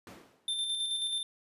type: noise with exponential decay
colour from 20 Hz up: brown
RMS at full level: -35 dBFS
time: 0.07-0.63 s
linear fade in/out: 1 ms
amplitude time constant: 120 ms
type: tone with tremolo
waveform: square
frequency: 3572 Hz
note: A7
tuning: 25 cents sharp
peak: -30 dBFS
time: 0.48-1.23 s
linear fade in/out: 2 ms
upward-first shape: square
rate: 9.3 Hz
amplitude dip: 35%
effects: high-pass 300 Hz 12 dB/octave + resampled to 32000 Hz